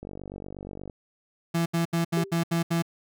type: click train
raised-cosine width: 2 ms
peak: -25 dBFS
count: 43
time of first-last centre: 0.03-0.898 s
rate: 48.4 Hz
type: tone bursts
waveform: 35% pulse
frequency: 167.9 Hz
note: E3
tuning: 32 cents sharp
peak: -21 dBFS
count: 7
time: 1.54-2.824 s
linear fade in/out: 10 ms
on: 120 ms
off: 74 ms
type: tone with exponential decay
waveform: sine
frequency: 392 Hz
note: G4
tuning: in tune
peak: -25 dBFS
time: 2.17-2.43 s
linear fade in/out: 2 ms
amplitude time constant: 55 ms
effects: none